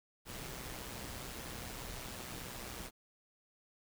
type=noise with amplitude modulation; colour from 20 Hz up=pink; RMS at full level=-43 dBFS; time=0.25-2.91 s; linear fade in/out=50 ms; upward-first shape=sine; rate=125 Hz; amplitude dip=50%; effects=none